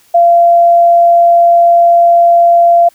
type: tone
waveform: sine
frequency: 687 Hz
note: F5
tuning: 29 cents flat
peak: -3 dBFS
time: 0.14-2.89 s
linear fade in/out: 10 ms
effects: white hiss -48 dBFS RMS until 2.94 s